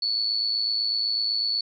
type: tone with amplitude modulation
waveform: sine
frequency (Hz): 4435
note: C#8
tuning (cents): 0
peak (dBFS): -20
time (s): 0.02-1.61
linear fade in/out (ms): 5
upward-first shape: sine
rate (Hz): 108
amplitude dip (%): 55
effects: none